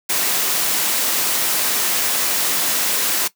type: noise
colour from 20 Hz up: white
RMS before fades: -19 dBFS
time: 0.09-3.28 s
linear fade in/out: 10 ms
effects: noise-tail reverb RT60 0.1 s tail -17 dB re dry + high-pass 200 Hz 12 dB/octave